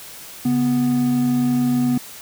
triangle tone pair together, 138.59 / 246.9 Hz, C#3 / B3, 0 / 0 cents, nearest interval minor seventh, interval 1000 cents, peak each -23 / -14 dBFS, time 0.45-1.98 s, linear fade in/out 5 ms, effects white hiss -38 dBFS RMS until 2.21 s

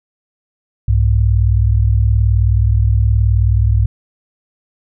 sine tone pair together, 64.01 / 103 Hz, C2 / G#2, -37 / -14 cents, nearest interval minor sixth, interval 823 cents, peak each -12 dBFS, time 0.88-3.86 s, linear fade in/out 5 ms, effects none

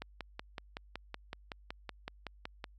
click train, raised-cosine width 0.3 ms, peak -24 dBFS, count 15, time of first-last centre 0.02-2.642 s, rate 5.34 Hz, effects added 50 Hz sine -56 dBFS peak until 2.78 s

